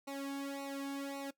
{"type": "tone with flanger", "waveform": "sawtooth", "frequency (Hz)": 277.2, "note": "C#4", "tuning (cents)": 0, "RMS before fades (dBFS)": -41, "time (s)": [0.07, 1.31], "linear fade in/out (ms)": 10, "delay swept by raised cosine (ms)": [0.6, 1.6], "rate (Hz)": 1.8, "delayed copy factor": -0.95, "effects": ["noise-tail reverb RT60 0.1 s tail -19 dB re dry"]}